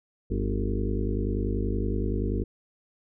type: harmonic tone with a mistuned harmonic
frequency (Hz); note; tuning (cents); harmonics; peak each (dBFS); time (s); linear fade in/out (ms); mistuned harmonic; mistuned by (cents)
50.5; G#1; -48; 1 / 2 / 4 / 5 / 6 / 7 / 8 / 9; -28 / -31 / -34 / -35 / -36 / -36 / -37 / -38; 0.3-2.44; 10; 7; +55
effects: none